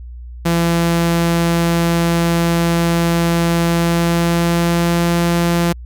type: tone with pitch glide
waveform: sawtooth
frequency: 169.1 to 171.16 Hz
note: E3 to F3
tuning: +44 to -35 cents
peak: -9 dBFS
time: 0.45-5.73 s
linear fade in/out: 10 ms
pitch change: +21 cents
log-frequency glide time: 3.66-5.13 s
effects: added 60 Hz sine -29 dBFS peak until 5.85 s